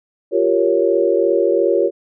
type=chord; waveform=sine; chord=G half-diminished seventh; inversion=third; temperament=equal; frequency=349.2 / 392 / 466.2 / 554.4 Hz; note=F4 / G4 / Bb4 / Db5; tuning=0 / 0 / 0 / 0 cents; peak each=-18 dBFS; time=0.31-1.91 s; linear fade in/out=50 ms; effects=none